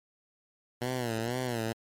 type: tone with vibrato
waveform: 10% pulse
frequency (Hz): 119.7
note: A#2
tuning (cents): +46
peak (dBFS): -22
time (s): 0.81-1.73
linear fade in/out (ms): 10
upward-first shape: sine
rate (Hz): 2.1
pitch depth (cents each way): 120
effects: MP3 64 kbps